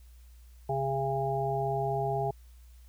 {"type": "harmonic tone", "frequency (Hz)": 135.9, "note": "C#3", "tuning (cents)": -34, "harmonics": [1, 3, 5, 6], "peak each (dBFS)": [-33, -33, -33, -33], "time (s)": [0.69, 2.31], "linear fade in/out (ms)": 5, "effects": ["added 60 Hz sine -50 dBFS peak until 2.88 s", "white hiss -66 dBFS RMS until 2.88 s"]}